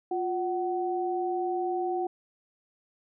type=tone pair together; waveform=sine; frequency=354 / 750 Hz; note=F4 / F#5; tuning=+23 / +23 cents; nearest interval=octave + minor second; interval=1300 cents; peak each=-29 / -30 dBFS; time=0.11-2.07 s; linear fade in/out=5 ms; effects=none